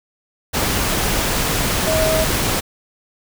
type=tone in noise; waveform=sine; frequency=635 Hz; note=D#5; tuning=35 cents sharp; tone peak=-17 dBFS; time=1.86-2.25 s; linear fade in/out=20 ms; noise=pink; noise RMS=-19 dBFS; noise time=0.53-2.61 s; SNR=-1 dB; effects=none